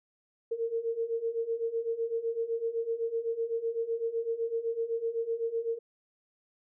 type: beating tone pair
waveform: sine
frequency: 454.3 / 462.2 Hz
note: A#4 / A#4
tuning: -45 / -15 cents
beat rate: 7.9 Hz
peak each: -34 / -31 dBFS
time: 0.51-5.79 s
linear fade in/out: 10 ms
effects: none